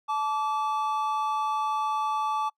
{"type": "tone pair together", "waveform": "triangle", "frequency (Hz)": [868, 1158.6], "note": ["A5", "D6"], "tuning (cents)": [-24, -24], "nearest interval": "perfect fourth", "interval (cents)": 500, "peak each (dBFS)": -26, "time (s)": [0.08, 2.5], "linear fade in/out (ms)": 20, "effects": ["noise-tail reverb RT60 0.1 s tail -26 dB re dry"]}